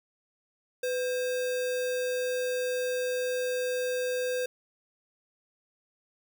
sine tone with sample-and-hold, 501 Hz, B4, 25 cents sharp, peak -27 dBFS, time 0.83-4.46 s, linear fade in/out 5 ms, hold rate 2100 Hz, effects none

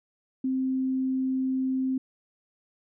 sine tone, 261.6 Hz, C4, in tune, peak -24 dBFS, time 0.44-1.98 s, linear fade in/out 5 ms, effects none

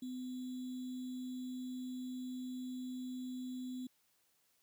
sine tone with sample-and-hold, 253.6 Hz, B3, 46 cents sharp, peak -40 dBFS, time 0.02-3.87 s, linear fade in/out 5 ms, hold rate 3675 Hz, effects white hiss -75 dBFS RMS until 4.62 s + high-pass 60 Hz 12 dB/octave

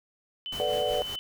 sine tone, 3026 Hz, F#7, 38 cents sharp, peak -33 dBFS, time 0.46-1.19 s, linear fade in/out 0 ms
pink noise with tremolo, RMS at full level -39 dBFS, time 0.52-1.16 s, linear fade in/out 5 ms, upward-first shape triangle, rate 5.3 Hz, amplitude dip 60%
sine chord, B minor seventh, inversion third, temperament equal, 440 / 493.9 / 587.3 / 740 Hz, A4 / B4 / D5 / F#5, 0 / 0 / 0 / 0 cents, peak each -33 / -30 / -29 / -32 dBFS, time 0.6-1.02 s, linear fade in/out 0 ms
effects none

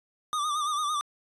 square tone with vibrato, 1200 Hz, D6, 37 cents sharp, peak -27 dBFS, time 0.33-1.01 s, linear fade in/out 0 ms, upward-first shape sine, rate 8.9 Hz, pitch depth 67 cents each way, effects resampled to 24000 Hz

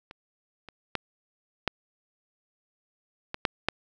clicks, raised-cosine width 0.3 ms, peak -27 / -27 / -11 / -8 / -16 / -6 / -7 dBFS, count 7, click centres 0.111 / 0.687 / 0.953 / 1.677 / 3.344 / 3.452 / 3.686 s, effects none

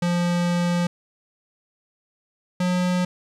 square tone pair in turn, 174.61 / 180.35 Hz, F3 / F#3, 0 / -44 cents, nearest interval minor second, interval 56 cents, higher second, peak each -20 dBFS, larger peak neither, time 0.02-0.87 / 2.6-3.05 s, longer first, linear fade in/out 5 ms, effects low-pass 8000 Hz 12 dB/octave + 10-bit

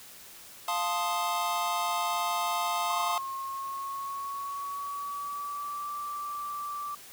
square chord, F dominant seventh, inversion none, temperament equal, 698.5 / 880 / 1046.5 / 1244.5 Hz, F5 / A5 / C6 / Eb6, 0 / 0 / 0 / 0 cents, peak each -34 dBFS, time 0.68-3.18 s, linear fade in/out 2 ms
sine tone with pitch glide, 1077 to 1167.7 Hz, C6 to D6, +50 to -10 cents, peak -33 dBFS, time 2.9-6.95 s, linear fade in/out 5 ms, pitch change +140 cents, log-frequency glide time 3.34-5.89 s
effects white hiss -49 dBFS RMS until 7.12 s

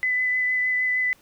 sine tone with vibrato, 2005 Hz, B6, 26 cents sharp, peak -20 dBFS, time 0.03-1.13 s, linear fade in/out 0 ms, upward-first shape sine, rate 6.5 Hz, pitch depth 11 cents each way, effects pink hiss -57 dBFS RMS until 1.21 s

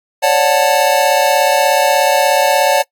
square chord, D major seventh, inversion third, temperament just, 550.6 / 587.3 / 734.2 / 881 Hz, C#5 / D5 / F#5 / A5, -12 / 0 / -14 / +2 cents, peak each -16 dBFS, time 0.22-2.83 s, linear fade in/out 20 ms, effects noise-tail reverb RT60 0.1 s tail -23 dB re dry + AAC 64 kbps

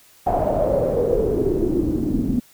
pink noise with low-pass filter sweep, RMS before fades -20 dBFS, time 0.26-2.4 s, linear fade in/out 10 ms, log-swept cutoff 740 to 240 Hz, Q 8.7, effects white hiss -52 dBFS RMS until 2.53 s

